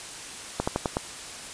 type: slowing click train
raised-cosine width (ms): 1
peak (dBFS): -10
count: 5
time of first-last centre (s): 0.6-0.969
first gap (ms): 75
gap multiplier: 1.14
effects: white hiss -39 dBFS RMS until 1.53 s + resampled to 22050 Hz